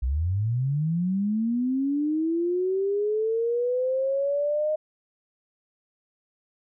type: linear sweep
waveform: sine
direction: up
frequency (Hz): 58.27 to 620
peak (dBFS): -22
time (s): 0.02-4.76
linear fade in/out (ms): 10
effects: none